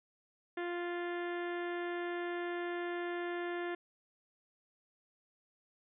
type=harmonic tone; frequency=349.2 Hz; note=F4; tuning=in tune; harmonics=1 / 2 / 3 / 4 / 5 / 6 / 7 / 8 / 9 / 10; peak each=-37 / -44 / -49 / -49 / -45 / -51 / -58 / -58 / -60 / -60 dBFS; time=0.57-3.75 s; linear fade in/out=5 ms; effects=none